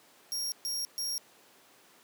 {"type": "tone bursts", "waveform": "sawtooth", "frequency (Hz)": 5588, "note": "F8", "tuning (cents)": 0, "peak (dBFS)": -29, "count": 3, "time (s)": [0.32, 1.18], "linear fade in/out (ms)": 0, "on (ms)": 200, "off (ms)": 130, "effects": ["pink hiss -59 dBFS RMS until 2.03 s", "high-pass 300 Hz 12 dB/octave"]}